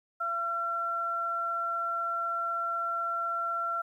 sine tone pair together, 679 / 1358 Hz, F5 / F6, -49 / -49 cents, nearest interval octave, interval 1200 cents, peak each -38 / -29 dBFS, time 0.2-3.82 s, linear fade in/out 10 ms, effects 11-bit

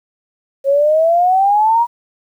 sine exponential sweep, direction up, 541 to 963 Hz, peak -9 dBFS, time 0.64-1.87 s, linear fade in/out 50 ms, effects 8-bit

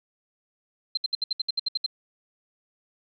sine tone bursts, 4128 Hz, C8, 24 cents flat, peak -22 dBFS, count 11, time 0.95-1.863 s, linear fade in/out 5 ms, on 23 ms, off 66 ms, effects none

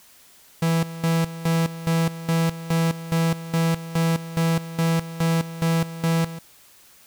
45% pulse tone with tremolo, 164.81 Hz, E3, in tune, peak -18 dBFS, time 0.62-6.39 s, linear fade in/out 5 ms, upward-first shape square, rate 2.4 Hz, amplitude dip 80%, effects white hiss -52 dBFS RMS until 7.06 s

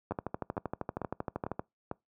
two click trains, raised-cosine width 1 ms, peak -20 / -19 dBFS, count 5 / 20, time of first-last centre 0.12-1.914 / 0.11-1.594 s, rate 2.23 / 12.8 Hz, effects noise-tail reverb RT60 0.2 s tail -25 dB re dry + high-pass 80 Hz 12 dB/octave

